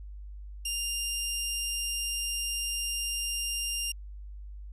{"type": "tone", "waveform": "15% pulse", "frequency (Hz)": 2798, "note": "F7", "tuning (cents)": 3, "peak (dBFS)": -23, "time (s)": [0.65, 3.92], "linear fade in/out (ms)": 5, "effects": ["added 50 Hz sine -40 dBFS peak until 4.72 s", "resampled to 32000 Hz"]}